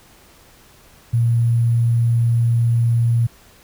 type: tone with sample-and-hold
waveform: sine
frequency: 117.1 Hz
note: A#2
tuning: 8 cents sharp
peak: -13 dBFS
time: 1.13-3.27 s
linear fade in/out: 10 ms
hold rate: 11025 Hz
effects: pink hiss -49 dBFS RMS until 3.63 s